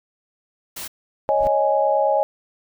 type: noise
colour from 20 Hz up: white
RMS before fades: -32 dBFS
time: 0.76-0.88 s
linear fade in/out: 10 ms
type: noise with exponential growth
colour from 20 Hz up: brown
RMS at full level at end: -27 dBFS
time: 1.28-1.47 s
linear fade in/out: 0 ms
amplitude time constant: 41 ms
type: chord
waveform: sine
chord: C# suspended second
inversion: none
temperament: just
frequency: 554.4 / 623.7 / 831.5 Hz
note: C#5 / D#5 / G#5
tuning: 0 / +4 / +2 cents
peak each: -20 dBFS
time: 1.29-2.23 s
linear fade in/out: 0 ms
effects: none